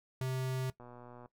square tone, 130 Hz, C3, 11 cents flat, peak -34 dBFS, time 0.21-0.7 s, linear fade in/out 2 ms
click train, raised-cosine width 1 ms, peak -38 dBFS, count 57, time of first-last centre 0.8-1.259 s, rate 122 Hz
effects noise-tail reverb RT60 0.1 s tail -17 dB re dry

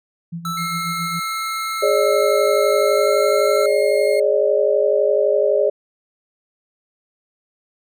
sine tone with tremolo, 168.4 Hz, E3, 37 cents sharp, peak -24 dBFS, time 0.32-1.2 s, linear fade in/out 10 ms, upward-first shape sine, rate 7.4 Hz, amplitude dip 70%
square tone with pitch glide, 1318.5 to 1340.8 Hz, E6 to E6, 0 to +29 cents, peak -24 dBFS, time 0.45-3.66 s, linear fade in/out 2 ms, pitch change +29 cents, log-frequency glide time 2.79-3.12 s
35% pulse tone, 2136 Hz, C7, 35 cents sharp, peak -26 dBFS, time 0.57-4.2 s, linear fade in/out 5 ms
sine chord, Ab suspended fourth, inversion none, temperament equal with one note detuned, 415.3 / 554.4 / 606.3 Hz, Ab4 / Db5 / Eb5, 0 / 0 / -45 cents, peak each -18 dBFS, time 1.82-5.7 s, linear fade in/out 10 ms
effects none

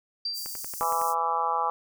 sine tone with exponential decay, 4699 Hz, D8, in tune, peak -26 dBFS, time 0.25-0.9 s, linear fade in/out 5 ms, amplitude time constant 140 ms
white high-pass noise, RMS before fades -37 dBFS, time 0.33-1.15 s, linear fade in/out 50 ms, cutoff 5300 Hz, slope 48 dB/octave
click train, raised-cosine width 0.5 ms, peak -26 dBFS, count 7, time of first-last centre 0.46-1.016 s, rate 10.8 Hz
harmonic tone, 166 Hz, E3, 12 cents sharp, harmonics 3 / 4 / 5 / 6 / 7 / 8, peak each -36 / -37 / -28 / -30 / -28 / -36 dBFS, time 0.81-1.7 s, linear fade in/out 0 ms
effects none

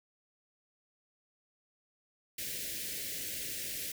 white band-stop noise, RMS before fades -39 dBFS, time 2.38-3.92 s, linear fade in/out 5 ms, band 590 to 1700 Hz, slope 48 dB/octave, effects none

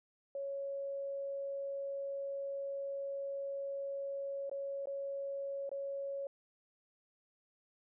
sine tone with dropouts, 554.4 Hz, C#5, in tune, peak -37 dBFS, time 0.35-6.27 s, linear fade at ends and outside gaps 2 ms, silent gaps 4.496-4.514 / 4.857-4.871 / 5.693-5.715 s, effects none

